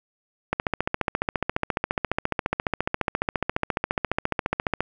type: click train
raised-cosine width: 0.5 ms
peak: -7 dBFS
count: 63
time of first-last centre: 0.53-4.806 s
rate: 14.5 Hz
effects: none